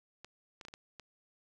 clicks, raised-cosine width 0.2 ms, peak -30 dBFS, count 6, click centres 0.246 / 0.612 / 0.651 / 0.684 / 0.739 / 0.997 s, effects none

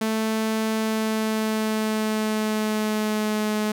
sawtooth tone with pitch glide, 220 to 212.9 Hz, A3 to G#3, 0 to +43 cents, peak -18 dBFS, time 0.01-3.72 s, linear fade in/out 5 ms, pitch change -57 cents, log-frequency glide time 0.75-3.56 s, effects none

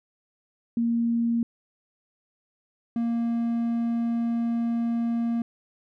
sine / triangle tone pair in turn, 233.1 / 233.1 Hz, A#3 / A#3, 0 / 0 cents, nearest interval unison, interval 0 cents, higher neither, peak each -21 dBFS, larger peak neither, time 0.77-1.43 / 2.96-5.42 s, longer second, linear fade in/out 2 ms, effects none

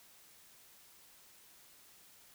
silence, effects white hiss -61 dBFS RMS until 2.34 s

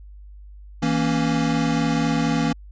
square chord, A# diminished, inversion second, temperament equal with one note detuned, 163.39 / 233.1 / 277.2 Hz, E3 / A#3 / C#4, -15 / 0 / 0 cents, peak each -24 dBFS, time 0.82-2.53 s, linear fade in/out 10 ms, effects added 50 Hz sine -39 dBFS peak until 2.71 s + resampled to 16000 Hz

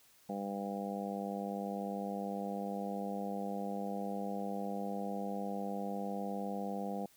harmonic tone, 99.9 Hz, G2, 33 cents sharp, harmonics 2 / 3 / 4 / 5 / 6 / 7 / 8, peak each -39 / -47 / -49 / -43 / -49 / -44 / -45 dBFS, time 0.29-7.06 s, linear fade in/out 5 ms, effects white hiss -65 dBFS RMS until 7.16 s

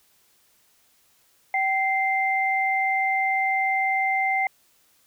sine tone pair together, 770.1 / 2087 Hz, G5 / C7, -31 / -5 cents, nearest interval octave + perfect fourth, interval 1726 cents, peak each -23 dBFS, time 1.54-4.47 s, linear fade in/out 2 ms, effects white hiss -62 dBFS RMS until 5.06 s

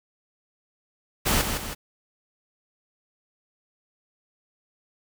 pink noise with echo, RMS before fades -22 dBFS, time 1.25-1.43 s, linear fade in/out 20 ms, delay 160 ms, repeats 2, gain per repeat -6 dB, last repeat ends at 1.75 s, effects none

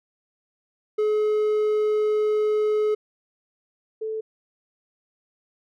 triangle / sine tone pair in turn, 425.7 / 438.2 Hz, G#4 / A4, +43 / -7 cents, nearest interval minor second, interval 50 cents, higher second, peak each -17 / -26 dBFS, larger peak first, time 0.98-2.95 / 4.01-4.21 s, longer first, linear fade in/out 10 ms, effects none

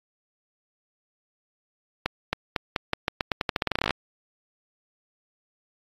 accelerating click train, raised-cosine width 0.3 ms, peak -7 dBFS, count 22, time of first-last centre 2.06-3.907 s, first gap 270 ms, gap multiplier 0.86, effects AAC 32 kbps

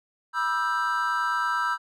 triangle tone cluster, 973 / 1216 / 1325 / 1569 Hz, B5 / D#6 / E6 / G6, -26 / -40 / +9 / +1 cents, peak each -27 / -33 / -25 / -27 dBFS, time 0.33-1.78 s, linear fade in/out 50 ms, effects none

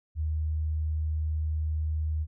sine tone, 77.7 Hz, D#2, 2 cents flat, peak -26 dBFS, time 0.15-2.27 s, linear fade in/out 50 ms, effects none

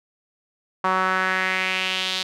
sawtooth tone with band-pass filter sweep, 187.1 Hz, F#3, 20 cents sharp, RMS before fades -23 dBFS, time 0.84-2.23 s, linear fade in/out 5 ms, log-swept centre 1100 to 3900 Hz, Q 2.8, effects none

